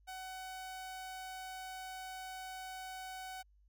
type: tone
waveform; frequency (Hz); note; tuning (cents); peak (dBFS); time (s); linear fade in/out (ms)
sawtooth; 750; F#5; +23; -40; 0.07-3.43; 20
effects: added 50 Hz sine -64 dBFS peak until 3.68 s